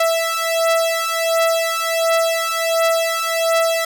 sawtooth beating tone pair, 659.3 / 660.7 Hz, E5 / E5, 0 / +4 cents, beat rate 1.4 Hz, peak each -15 dBFS, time 0-3.85 s, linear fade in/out 5 ms, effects none

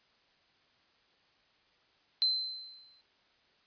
sine tone with exponential decay, 4082 Hz, C8, 44 cents flat, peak -23 dBFS, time 2.22-3.01 s, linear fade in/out 0 ms, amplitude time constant 170 ms, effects white hiss -68 dBFS RMS until 3.66 s + resampled to 11025 Hz

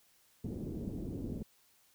white low-pass noise, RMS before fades -40 dBFS, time 0.44-1.43 s, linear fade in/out 5 ms, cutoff 340 Hz, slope 24 dB/octave, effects white hiss -68 dBFS RMS until 1.94 s

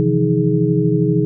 sine tone cluster, 130.4 / 159.7 / 172.4 / 314.3 / 417.1 Hz, C3 / D#3 / F3 / D#4 / G#4, -5 / +45 / -22 / +18 / +7 cents, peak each -19 dBFS, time 0-1.25 s, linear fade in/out 0 ms, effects none

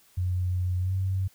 sine tone with pitch glide, 90.7 to 94.88 Hz, F#2 to F#2, -34 to +44 cents, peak -24 dBFS, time 0.17-1.28 s, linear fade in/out 10 ms, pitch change +78 cents, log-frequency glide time 0.8-0.94 s, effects white hiss -60 dBFS RMS until 1.34 s

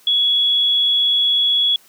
sine tone, 3366 Hz, G#7, 23 cents sharp, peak -13 dBFS, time 0.07-1.76 s, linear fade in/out 2 ms, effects white hiss -51 dBFS RMS until 1.88 s + high-pass 150 Hz 12 dB/octave

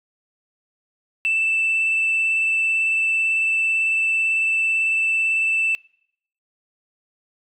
sine tone with vibrato, 2652 Hz, E7, 10 cents sharp, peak -16 dBFS, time 1.25-5.75 s, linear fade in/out 0 ms, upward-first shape sine, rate 18 Hz, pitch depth 11 cents each way, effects noise-tail reverb RT60 0.7 s tail -26 dB re dry + tanh soft clip ceiling -14 dBFS

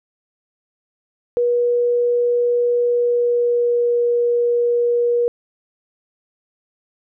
sine tone with pitch glide, 482.3 to 478.1 Hz, B4 to A#4, -41 to +44 cents, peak -14 dBFS, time 1.37-5.28 s, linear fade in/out 0 ms, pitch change -15 cents, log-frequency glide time 2.84-4.01 s, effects none

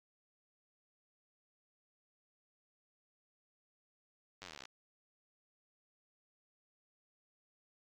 slowing click train, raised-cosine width 0.2 ms, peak -30 dBFS, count 19, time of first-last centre 4.42-4.654 s, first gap 10 ms, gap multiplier 1.03, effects AAC 48 kbps

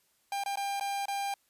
45% pulse tone with dropouts, 798 Hz, G5, 31 cents sharp, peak -31 dBFS, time 0.32-1.34 s, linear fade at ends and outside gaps 2 ms, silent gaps 0.437-0.46 / 0.557-0.572 / 0.798-0.809 / 1.056-1.082 s, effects white hiss -71 dBFS RMS until 1.49 s + resampled to 32000 Hz

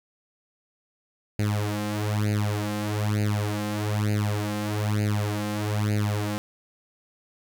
sawtooth tone with flanger, 104.8 Hz, G#2, 16 cents sharp, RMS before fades -26 dBFS, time 1.39-6.38 s, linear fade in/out 0 ms, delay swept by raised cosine 0.44 to 3.84 ms, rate 1.1 Hz, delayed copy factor +1, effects none

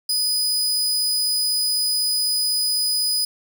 sawtooth tone, 4978 Hz, D#8, in tune, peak -16 dBFS, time 0.09-3.25 s, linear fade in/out 5 ms, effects none

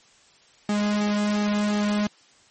sawtooth tone with flanger, 207.7 Hz, G#3, in tune, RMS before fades -23 dBFS, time 0.69-2.07 s, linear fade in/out 2 ms, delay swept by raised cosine 2 to 2.67 ms, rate 2.8 Hz, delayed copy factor -0.85, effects white hiss -56 dBFS RMS until 2.5 s + MP3 32 kbps

